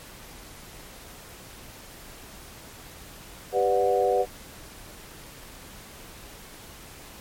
sine chord, G major seventh, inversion none, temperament equal with one note detuned, 392 / 493.9 / 587.3 / 731.1 Hz, G4 / B4 / D5 / F#5, 0 / 0 / 0 / -21 cents, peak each -26 / -23 / -28 / -25 dBFS, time 3.52-4.26 s, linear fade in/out 50 ms, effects pink hiss -45 dBFS RMS until 7.2 s + MP3 64 kbps

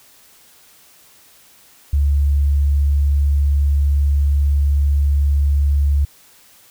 sine tone, 71.2 Hz, C#2, 47 cents sharp, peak -12 dBFS, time 1.93-6.05 s, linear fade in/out 5 ms, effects white hiss -49 dBFS RMS until 6.7 s

